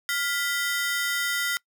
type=ring-modulated tone; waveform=sawtooth; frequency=1693 Hz; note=G#6; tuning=33 cents sharp; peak=-18 dBFS; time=0.09-1.57 s; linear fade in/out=0 ms; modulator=288 Hz; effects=noise-tail reverb RT60 0.1 s tail -24 dB re dry